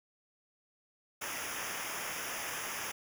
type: noise with comb filter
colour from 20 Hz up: pink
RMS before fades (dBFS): -39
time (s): 1.21-2.92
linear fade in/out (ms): 10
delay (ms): 0.24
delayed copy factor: -0.95
effects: none

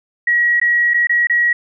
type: tone with dropouts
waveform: sine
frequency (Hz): 1910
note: A#6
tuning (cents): +42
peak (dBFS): -11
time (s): 0.27-1.53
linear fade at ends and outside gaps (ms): 5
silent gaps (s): 0.6-0.614 / 0.937-0.942 / 1.071-1.094 / 1.271-1.297
effects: none

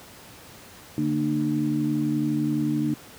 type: tone cluster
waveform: sine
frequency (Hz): 146.5 / 229.7 / 301.4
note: D3 / A#3 / D4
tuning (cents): -4 / -25 / +45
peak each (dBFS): -28 / -27 / -24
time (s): 0.98-2.94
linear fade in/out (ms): 0
effects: pink hiss -46 dBFS RMS until 3.18 s + high-pass 80 Hz 12 dB/octave

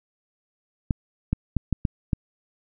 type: clicks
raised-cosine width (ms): 5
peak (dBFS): -9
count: 6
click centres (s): 0.908 / 1.33 / 1.567 / 1.727 / 1.852 / 2.132
effects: none

